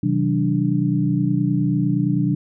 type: tone cluster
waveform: sine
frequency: 130.6 / 161 / 189.9 / 293.4 Hz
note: C3 / E3 / F#3 / D4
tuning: -3 / -41 / +45 / -2 cents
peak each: -22 dBFS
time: 0.03-2.35 s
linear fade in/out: 5 ms
effects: none